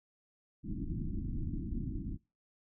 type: low-pass noise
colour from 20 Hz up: pink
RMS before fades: -37 dBFS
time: 0.63-2.18 s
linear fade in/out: 50 ms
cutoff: 330 Hz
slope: 96 dB/octave
effects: noise-tail reverb RT60 0.3 s tail -25 dB re dry